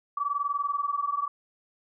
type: tone pair together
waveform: sine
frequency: 1138 / 1158.6 Hz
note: C#6 / D6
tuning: +45 / -24 cents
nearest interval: unison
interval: 31 cents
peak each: -29 / -29 dBFS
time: 0.17-1.28 s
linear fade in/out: 5 ms
effects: none